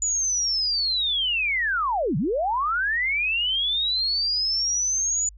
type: linear two-way sweep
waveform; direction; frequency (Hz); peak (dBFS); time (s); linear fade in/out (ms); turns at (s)
sine; down then up; 6980 to 126.3 to 6980; -21; 0.02-5.29; 2; 2.17
effects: added 50 Hz sine -43 dBFS peak until 5.37 s